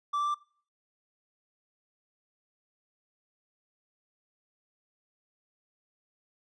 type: tone with pitch steps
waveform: triangle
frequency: 1165 / 1171.7 / 1178.5 Hz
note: D6 / D6 / D6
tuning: -14 / -4 / +6 cents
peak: -25 dBFS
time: 0.13-0.346 s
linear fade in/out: 10 ms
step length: 72 ms
effects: noise-tail reverb RT60 0.5 s tail -23 dB re dry + resampled to 22050 Hz